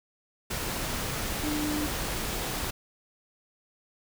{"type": "tone in noise", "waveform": "sine", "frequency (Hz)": 300, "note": "D4", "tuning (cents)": 37, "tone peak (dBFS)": -29, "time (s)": [1.43, 1.87], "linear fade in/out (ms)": 10, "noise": "pink", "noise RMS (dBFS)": -32, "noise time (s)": [0.5, 2.71], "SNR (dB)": 0, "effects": []}